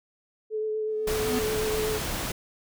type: tone with vibrato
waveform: sine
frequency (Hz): 432.3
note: A4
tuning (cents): -31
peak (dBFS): -26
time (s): 0.5-2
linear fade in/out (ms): 50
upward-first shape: triangle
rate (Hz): 8.1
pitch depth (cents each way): 18
type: tone with exponential growth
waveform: square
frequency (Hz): 248.7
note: B3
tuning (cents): +12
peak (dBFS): -26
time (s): 0.88-1.39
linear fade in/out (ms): 0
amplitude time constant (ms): 110
type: noise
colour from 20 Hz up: pink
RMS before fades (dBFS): -31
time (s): 1.07-2.32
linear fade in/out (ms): 5
effects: none